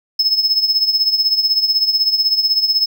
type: tone with tremolo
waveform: triangle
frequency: 5200 Hz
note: E8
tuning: 24 cents flat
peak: -8 dBFS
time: 0.19-2.86 s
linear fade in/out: 5 ms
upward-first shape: triangle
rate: 16 Hz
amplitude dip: 80%
effects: none